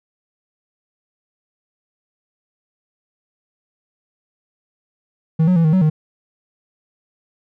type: tone with pitch steps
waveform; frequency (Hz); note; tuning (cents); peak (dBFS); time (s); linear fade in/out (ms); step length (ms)
triangle; 160.2 / 182.4 / 165.8 / 156.4 / 187.4 / 154.8; E3 / F#3 / E3 / D#3 / F#3 / D#3; -49 / -24 / +10 / +9 / +22 / -9; -9; 5.39-5.9; 10; 85
effects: none